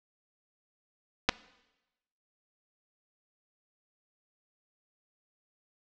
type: clicks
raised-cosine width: 0.2 ms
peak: -5 dBFS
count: 2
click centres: 1.289 / 1.293 s
effects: noise-tail reverb RT60 1.0 s tail -20 dB re dry + low-pass 5000 Hz 12 dB/octave